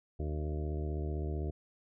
harmonic tone with a mistuned harmonic, 75.7 Hz, D#2, 47 cents flat, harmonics 1 / 2 / 3 / 4 / 5 / 6 / 7 / 8 / 9, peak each -34 / -41 / -50 / -45 / -43 / -49 / -56 / -53 / -51 dBFS, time 0.19-1.51 s, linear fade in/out 10 ms, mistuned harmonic 7, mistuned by +34 cents, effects none

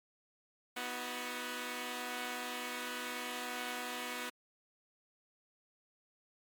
5% pulse chord, B major, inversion none, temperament equal with one note detuned, 246.9 / 318.8 / 370 Hz, B3 / D#4 / F#4, 0 / +42 / 0 cents, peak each -29 / -34 / -34 dBFS, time 0.76-4.3 s, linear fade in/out 10 ms, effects MP3 96 kbps

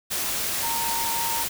sine tone in noise, 922 Hz, A#5, 19 cents flat, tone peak -28 dBFS, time 0.62-1.44 s, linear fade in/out 20 ms, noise white, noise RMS -27 dBFS, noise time 0.1-1.49 s, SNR -4 dB, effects none

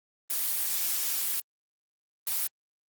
blue noise bursts at uneven times, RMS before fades -29 dBFS, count 2, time 0.3-1.4 / 2.27-2.47 s, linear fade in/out 2 ms, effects Opus 24 kbps

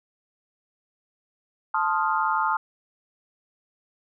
sine chord, F dominant seventh, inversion first, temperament equal, 880 / 1046.5 / 1244.5 / 1396.9 Hz, A5 / C6 / Eb6 / F6, 0 / 0 / 0 / 0 cents, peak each -25 / -28 / -26 / -28 dBFS, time 1.74-2.57 s, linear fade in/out 5 ms, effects none

